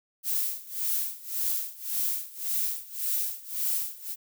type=noise with tremolo; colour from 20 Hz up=violet; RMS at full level=-27 dBFS; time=0.23-4.16 s; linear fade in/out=50 ms; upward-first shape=sine; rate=1.8 Hz; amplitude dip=90%; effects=none